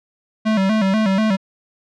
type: tone with vibrato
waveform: square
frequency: 204.7 Hz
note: G#3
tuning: 25 cents flat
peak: -15 dBFS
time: 0.45-1.37 s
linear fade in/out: 20 ms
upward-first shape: square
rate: 4.1 Hz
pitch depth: 110 cents each way
effects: low-pass 4000 Hz 12 dB/octave